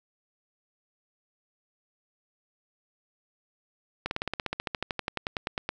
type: slowing click train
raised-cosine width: 0.3 ms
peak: -13 dBFS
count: 22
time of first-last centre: 4.06-5.69 s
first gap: 51 ms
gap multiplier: 1.04
effects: none